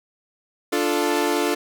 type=chord; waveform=sawtooth; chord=D minor; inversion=none; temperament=equal; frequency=293.7 / 349.2 / 440 Hz; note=D4 / F4 / A4; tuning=0 / 0 / 0 cents; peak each=-20 dBFS; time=0.72-1.55 s; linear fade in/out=10 ms; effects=none